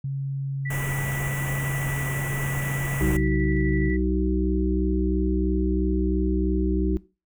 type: tone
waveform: sine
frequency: 137.1 Hz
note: C#3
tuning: 19 cents flat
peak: -25 dBFS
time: 0.04-3.9 s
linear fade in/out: 5 ms
type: tone with tremolo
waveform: sine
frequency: 1965 Hz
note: B6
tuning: 9 cents flat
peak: -31 dBFS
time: 0.65-3.97 s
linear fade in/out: 10 ms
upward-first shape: square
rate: 12 Hz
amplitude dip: 25%
type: band-stop noise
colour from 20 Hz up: pink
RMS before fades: -32 dBFS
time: 0.7-3.17 s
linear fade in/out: 5 ms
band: 3000 to 6400 Hz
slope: 48 dB/octave
type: harmonic tone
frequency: 63 Hz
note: B1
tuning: 35 cents sharp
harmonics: 1 / 3 / 5 / 6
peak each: -24 / -27 / -26 / -28 dBFS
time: 3.01-6.97 s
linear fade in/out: 0 ms
effects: noise-tail reverb RT60 0.3 s tail -19 dB re dry